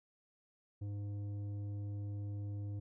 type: tone with tanh clipping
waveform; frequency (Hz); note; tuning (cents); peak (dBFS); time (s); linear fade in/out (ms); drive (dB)
sine; 101.9; G#2; -32; -40; 0.81-2.8; 10; 9
effects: none